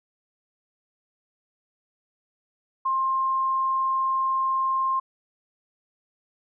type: tone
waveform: sine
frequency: 1059 Hz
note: C6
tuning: 21 cents sharp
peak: -21 dBFS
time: 2.85-5 s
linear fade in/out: 10 ms
effects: none